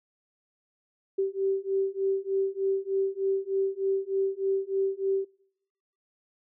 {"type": "beating tone pair", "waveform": "sine", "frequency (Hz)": [386.6, 389.9], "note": ["G4", "G4"], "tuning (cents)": [-24, -9], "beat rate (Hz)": 3.3, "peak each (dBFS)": -28, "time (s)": [1.18, 5.25], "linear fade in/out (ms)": 10, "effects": ["noise-tail reverb RT60 0.9 s tail -25 dB re dry"]}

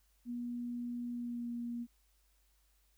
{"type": "tone with pitch glide", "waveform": "sine", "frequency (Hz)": [241.1, 237.6], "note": ["B3", "A#3"], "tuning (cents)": [-41, 33], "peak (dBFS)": -37, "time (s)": [0.25, 1.87], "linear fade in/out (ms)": 50, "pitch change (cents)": -26, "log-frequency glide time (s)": [1.12, 1.49], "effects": ["added 50 Hz sine -70 dBFS peak until 2.97 s", "white hiss -75 dBFS RMS until 2.97 s"]}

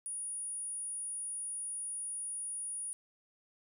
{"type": "tone", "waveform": "sine", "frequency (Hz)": 9660, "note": "D9", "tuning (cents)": 48, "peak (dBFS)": -37, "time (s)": [0.06, 2.93], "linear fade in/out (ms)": 0, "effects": []}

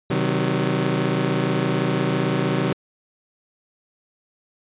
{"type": "chord", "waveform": "20% pulse", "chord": "C diminished", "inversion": "none", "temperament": "just", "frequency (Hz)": [130.81, 156.98, 188.37], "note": ["C3", "Eb3", "Gb3"], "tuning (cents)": [0, 16, 31], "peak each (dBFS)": -19, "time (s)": [0.1, 2.73], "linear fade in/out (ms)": 5, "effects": ["resampled to 8000 Hz"]}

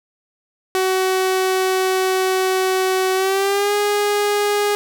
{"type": "tone with pitch glide", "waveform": "sawtooth", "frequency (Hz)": [375.7, 412.1], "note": ["F#4", "G#4"], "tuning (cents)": [26, -13], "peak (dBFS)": -12, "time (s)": [0.75, 4.75], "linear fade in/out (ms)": 0, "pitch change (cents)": 161, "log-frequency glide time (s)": [3.14, 3.74], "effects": []}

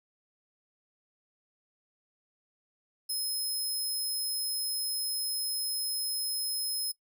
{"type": "tone", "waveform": "20% pulse", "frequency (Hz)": 5140, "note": "E8", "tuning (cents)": -45, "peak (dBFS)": -25, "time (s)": [3.09, 6.92], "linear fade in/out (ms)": 10, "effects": ["noise-tail reverb RT60 0.1 s tail -22 dB re dry"]}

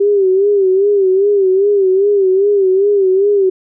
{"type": "tone with vibrato", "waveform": "sine", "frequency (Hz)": 392, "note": "G4", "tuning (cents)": 0, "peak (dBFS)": -8, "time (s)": [0, 3.5], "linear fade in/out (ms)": 10, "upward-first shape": "sine", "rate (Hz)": 2.5, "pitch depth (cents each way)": 89, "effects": []}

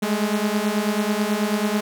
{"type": "beating tone pair", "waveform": "sawtooth", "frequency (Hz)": [205.4, 214.6], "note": ["G#3", "A3"], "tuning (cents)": [-19, -43], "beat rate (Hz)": 9.2, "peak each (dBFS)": -19, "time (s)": [0.02, 1.81], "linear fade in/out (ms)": 10, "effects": []}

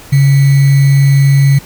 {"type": "tone with sample-and-hold", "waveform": "sine", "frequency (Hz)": 138.59, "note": "C#3", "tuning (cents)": 0, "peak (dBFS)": -4, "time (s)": [0.12, 1.59], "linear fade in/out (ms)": 10, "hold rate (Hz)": 2100, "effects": ["pink hiss -35 dBFS RMS until 1.65 s"]}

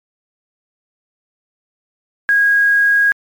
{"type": "tone with quantisation", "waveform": "sine", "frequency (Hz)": 1641, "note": "G#6", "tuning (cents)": -21, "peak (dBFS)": -9, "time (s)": [2.29, 3.12], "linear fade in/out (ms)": 0, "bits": 6, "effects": ["MP3 96 kbps"]}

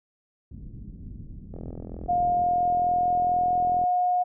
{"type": "low-pass noise", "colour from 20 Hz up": "pink", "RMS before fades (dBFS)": -40, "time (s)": [0.51, 2.43], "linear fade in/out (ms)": 2, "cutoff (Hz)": 240, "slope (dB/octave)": 24}
{"type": "click train", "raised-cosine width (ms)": 2, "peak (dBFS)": -25, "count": 98, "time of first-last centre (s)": [1.54, 3.839], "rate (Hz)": 42.2}
{"type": "tone with pitch glide", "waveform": "sine", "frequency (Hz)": [709, 720.6], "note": ["F5", "F#5"], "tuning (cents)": [26, -46], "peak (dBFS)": -20, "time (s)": [2.08, 4.24], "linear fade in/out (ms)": 20, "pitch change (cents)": 28, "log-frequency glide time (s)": [2.28, 3.54]}
{"effects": []}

